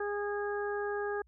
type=harmonic tone; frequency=410.3 Hz; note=G#4; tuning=21 cents flat; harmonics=1 / 2 / 3 / 4; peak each=-33 / -40 / -43 / -40 dBFS; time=0-1.22 s; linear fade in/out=5 ms; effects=added 60 Hz sine -61 dBFS peak until 1.27 s